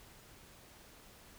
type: silence
effects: pink hiss -58 dBFS RMS until 1.38 s